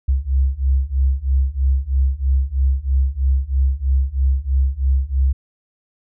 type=beating tone pair; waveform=sine; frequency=65.3 / 68.4 Hz; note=C2 / C#2; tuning=-3 / -23 cents; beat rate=3.1 Hz; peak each=-18 / -17 dBFS; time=0.08-5.33 s; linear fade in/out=10 ms; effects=none